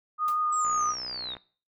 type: tone with vibrato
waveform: sine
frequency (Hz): 1230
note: D#6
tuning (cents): -20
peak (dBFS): -24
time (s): 0.18-0.95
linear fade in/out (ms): 50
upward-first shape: sine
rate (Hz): 5.7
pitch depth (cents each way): 11
type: noise with exponential decay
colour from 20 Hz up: white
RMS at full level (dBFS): -40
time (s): 0.28-0.4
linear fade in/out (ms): 2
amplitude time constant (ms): 26
type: linear sweep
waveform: sine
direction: down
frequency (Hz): 7800 to 3600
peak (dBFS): -33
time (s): 0.52-1.35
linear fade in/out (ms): 10
type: click train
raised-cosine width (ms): 0.5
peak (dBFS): -28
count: 46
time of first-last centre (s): 0.65-1.368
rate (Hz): 62.7
effects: noise-tail reverb RT60 0.4 s tail -20 dB re dry